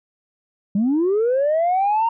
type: linear sweep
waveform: sine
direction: up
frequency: 190 to 932.3 Hz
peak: -14 dBFS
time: 0.75-2.09 s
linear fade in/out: 5 ms
effects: tanh soft clip ceiling -13 dBFS